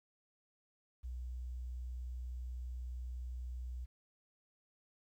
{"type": "tone", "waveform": "sine", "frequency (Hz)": 61.74, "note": "B1", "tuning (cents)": 0, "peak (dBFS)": -40, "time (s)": [1.03, 3.86], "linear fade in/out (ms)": 20, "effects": ["12-bit"]}